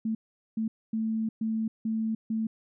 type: tone bursts at uneven times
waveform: sine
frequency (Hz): 221.6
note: A3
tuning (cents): +13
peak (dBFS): -26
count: 6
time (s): 0.05-0.15 / 0.57-0.68 / 0.93-1.29 / 1.41-1.68 / 1.85-2.15 / 2.3-2.47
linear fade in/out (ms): 5
effects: none